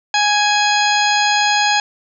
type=harmonic tone with a mistuned harmonic; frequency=830.6 Hz; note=G#5; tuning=in tune; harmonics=1 / 2 / 3 / 4 / 5 / 6 / 8; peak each=-16 / -19 / -21 / -22 / -23 / -24 / -25 dBFS; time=0.14-1.8 s; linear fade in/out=2 ms; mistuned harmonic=3; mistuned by=+18 cents; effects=none